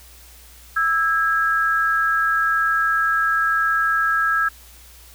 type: tone pair together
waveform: sine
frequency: 1318.5 / 1639.5 Hz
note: E6 / G#6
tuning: 0 / -23 cents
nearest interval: major third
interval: 377 cents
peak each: -19 dBFS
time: 0.76-4.49 s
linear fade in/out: 10 ms
effects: added 60 Hz sine -46 dBFS peak until 5.14 s + white hiss -47 dBFS RMS until 5.14 s